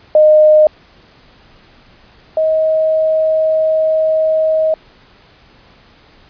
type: tone pair in turn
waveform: sine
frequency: 614 / 632 Hz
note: D#5 / D#5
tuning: -23 / +27 cents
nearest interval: minor second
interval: 50 cents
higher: second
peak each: -4 / -10 dBFS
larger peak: first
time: 0.15-0.67 / 2.37-4.74 s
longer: second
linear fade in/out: 2 ms
effects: pink hiss -46 dBFS RMS until 6.29 s + resampled to 11025 Hz